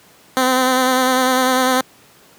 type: tone with vibrato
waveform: 10% pulse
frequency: 256.8 Hz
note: C4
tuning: 32 cents flat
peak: -5 dBFS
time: 0.37-1.81 s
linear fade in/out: 0 ms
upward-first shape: sine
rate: 10 Hz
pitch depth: 29 cents each way
effects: pink hiss -48 dBFS RMS until 2.38 s + high-pass 150 Hz 12 dB/octave